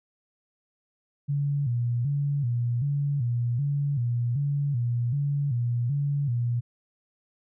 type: tone with vibrato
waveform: sine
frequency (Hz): 130.8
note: C3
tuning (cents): 0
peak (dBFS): -23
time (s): 1.28-6.61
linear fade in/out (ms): 20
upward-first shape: square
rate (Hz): 1.3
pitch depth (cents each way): 150
effects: none